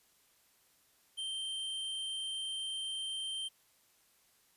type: tone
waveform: square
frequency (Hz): 3136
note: G7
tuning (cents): 0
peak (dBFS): -37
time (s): 1.17-3.49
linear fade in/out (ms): 20
effects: white hiss -69 dBFS RMS until 4.56 s + resampled to 32000 Hz